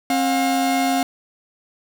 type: tone pair together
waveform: 45% pulse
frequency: 267.4 / 714 Hz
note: C4 / F5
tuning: +38 / +38 cents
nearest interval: octave + perfect fourth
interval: 1700 cents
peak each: -20 dBFS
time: 0.1-1.03 s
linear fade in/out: 2 ms
effects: none